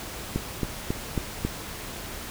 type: click train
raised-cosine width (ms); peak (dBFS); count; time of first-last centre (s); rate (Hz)
3; -12; 5; 0.36-1.45; 3.67
effects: pink hiss -37 dBFS RMS until 2.3 s